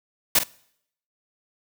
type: noise with echo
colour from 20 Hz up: white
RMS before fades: -17 dBFS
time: 0.35-0.39 s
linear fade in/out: 5 ms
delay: 47 ms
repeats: 1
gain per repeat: -10 dB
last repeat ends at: 0.437 s
effects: noise-tail reverb RT60 0.7 s tail -23 dB re dry